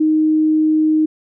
sine tone, 311.1 Hz, D#4, in tune, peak -11 dBFS, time 0-1.06 s, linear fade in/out 10 ms, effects none

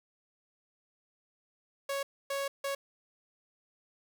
sawtooth tone bursts at uneven times, 554.4 Hz, C#5, in tune, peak -28 dBFS, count 3, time 1.89-2.03 / 2.3-2.48 / 2.64-2.75 s, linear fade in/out 5 ms, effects none

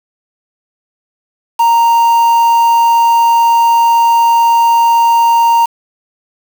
triangle tone with quantisation, 929 Hz, A#5, 6 cents flat, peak -4 dBFS, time 1.59-5.66 s, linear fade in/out 10 ms, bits 4, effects none

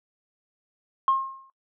sine tone with exponential decay, 1071 Hz, C6, 40 cents sharp, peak -15 dBFS, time 1.08-1.5 s, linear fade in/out 1 ms, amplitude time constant 91 ms, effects noise-tail reverb RT60 0.1 s tail -17 dB re dry + tanh soft clip ceiling -12 dBFS

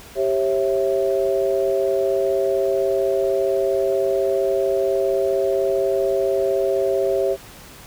sine chord, C# diminished, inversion second, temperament equal with one note detuned, 392 / 543.6 / 659.3 Hz, G4 / C#5 / E5, 0 / -34 / 0 cents, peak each -20 / -21 / -24 dBFS, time 0.15-7.37 s, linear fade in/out 50 ms, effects pink hiss -42 dBFS RMS until 7.86 s

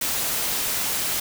white noise, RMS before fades -25 dBFS, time 0.01-1.2 s, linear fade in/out 5 ms, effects none

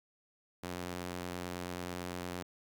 sawtooth tone with high-pass filter, 89 Hz, F2, 33 cents sharp, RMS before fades -41 dBFS, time 0.63-2.43 s, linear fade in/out 10 ms, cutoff 190 Hz, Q 0.62, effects none

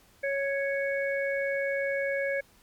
harmonic tone, 554.4 Hz, C#5, in tune, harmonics 1 / 3 / 4, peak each -28 / -33 / -34 dBFS, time 0.23-2.41 s, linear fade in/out 10 ms, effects pink hiss -60 dBFS RMS until 2.62 s + MP3 96 kbps

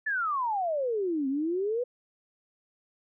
sine exponential two-way sweep, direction down then up, 1776 to 261.6 to 506 Hz, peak -26 dBFS, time 0.06-1.84 s, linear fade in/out 10 ms, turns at 1.28 s, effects none

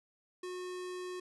square tone, 363.5 Hz, F#4, 31 cents flat, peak -40 dBFS, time 0.43-1.2 s, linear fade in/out 5 ms, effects resampled to 24000 Hz

